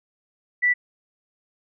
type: tone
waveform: sine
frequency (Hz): 1967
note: B6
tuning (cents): -7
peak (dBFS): -16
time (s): 0.62-0.74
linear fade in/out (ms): 20
effects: none